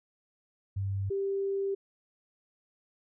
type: tone pair in turn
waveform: sine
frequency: 98 / 393.2 Hz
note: G2 / G4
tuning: 0 / +5 cents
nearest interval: 2 octaves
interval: 2405 cents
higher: second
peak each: -29 / -28 dBFS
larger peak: second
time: 0.76-1.1 / 1.1-1.75 s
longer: second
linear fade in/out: 10 ms
effects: none